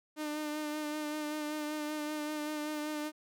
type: tone with vibrato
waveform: sawtooth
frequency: 302 Hz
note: D4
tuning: 48 cents sharp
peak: -31 dBFS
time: 0.16-3.12 s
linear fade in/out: 50 ms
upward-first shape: sine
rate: 5.2 Hz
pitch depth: 25 cents each way
effects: none